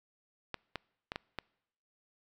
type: clicks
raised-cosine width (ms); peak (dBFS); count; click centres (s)
0.3; -20; 5; 0.543 / 0.757 / 1.119 / 1.159 / 1.387
effects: noise-tail reverb RT60 0.8 s tail -26 dB re dry